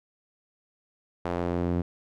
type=tone with band-pass filter sweep; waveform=sawtooth; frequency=87.31 Hz; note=F2; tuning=in tune; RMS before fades=-28 dBFS; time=1.25-1.82 s; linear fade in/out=5 ms; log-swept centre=700 to 230 Hz; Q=0.86; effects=none